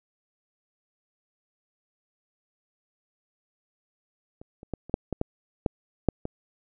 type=clicks; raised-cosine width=2 ms; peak=-30 / -30 / -17 / -29 / -8 / -15 / -12 / -9 / -6 / -18 dBFS; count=10; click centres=4.415 / 4.631 / 4.737 / 4.896 / 4.941 / 5.127 / 5.214 / 5.662 / 6.087 / 6.254 s; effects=none